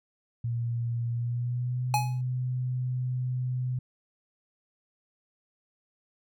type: tone with pitch glide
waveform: sine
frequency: 117.9 to 126.36 Hz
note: A#2 to B2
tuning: +20 to +40 cents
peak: -27 dBFS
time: 0.44-3.79 s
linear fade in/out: 5 ms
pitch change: +120 cents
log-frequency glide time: 1.11-1.9 s
type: tone with exponential decay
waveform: square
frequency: 841 Hz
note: G#5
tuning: 22 cents sharp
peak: -21 dBFS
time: 1.94-2.21 s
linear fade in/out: 1 ms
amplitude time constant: 57 ms
effects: none